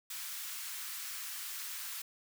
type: high-pass noise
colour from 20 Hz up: white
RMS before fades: -42 dBFS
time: 0.1-2.02 s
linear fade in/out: 5 ms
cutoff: 1100 Hz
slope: 24 dB/octave
effects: none